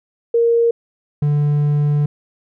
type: tone pair in turn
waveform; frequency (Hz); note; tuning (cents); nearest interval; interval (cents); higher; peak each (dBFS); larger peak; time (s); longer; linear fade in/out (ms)
sine / triangle; 466.2 / 146.84; A#4 / D3; 0 / 0; octave + minor sixth; 2000; first; -11; neither; 0.34-0.71 / 1.22-2.06; second; 5
effects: none